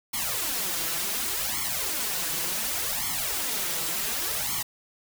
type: noise with flanger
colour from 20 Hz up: white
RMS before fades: -29 dBFS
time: 0.13-4.63 s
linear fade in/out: 10 ms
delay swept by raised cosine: 0.92 to 6.12 ms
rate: 0.68 Hz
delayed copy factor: +0.95
effects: none